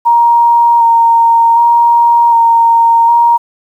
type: tone with vibrato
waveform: sine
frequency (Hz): 932.3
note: A#5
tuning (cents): 0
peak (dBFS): -4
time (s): 0.05-3.38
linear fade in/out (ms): 20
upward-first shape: square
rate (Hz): 0.66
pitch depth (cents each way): 14
effects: 7-bit